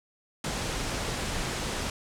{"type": "low-pass noise", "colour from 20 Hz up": "pink", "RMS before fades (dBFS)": -32, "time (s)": [0.44, 1.9], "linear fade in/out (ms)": 2, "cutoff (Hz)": 9100, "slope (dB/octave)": 24, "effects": []}